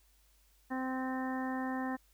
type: harmonic tone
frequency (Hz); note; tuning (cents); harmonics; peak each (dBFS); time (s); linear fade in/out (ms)
259.7; C4; -13; 1 / 2 / 3 / 4 / 5 / 6 / 7; -35 / -45 / -41 / -44 / -51 / -51 / -44; 0.7-1.97; 20
effects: added 50 Hz sine -66 dBFS peak until 2.13 s + white hiss -70 dBFS RMS until 2.13 s